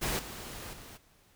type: noise with level steps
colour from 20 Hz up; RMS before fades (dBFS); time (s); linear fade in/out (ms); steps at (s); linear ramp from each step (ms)
pink; -32 / -43 / -49; 0.01-0.98; 20; 0.19 / 0.73; 2
effects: pink hiss -64 dBFS RMS until 1.35 s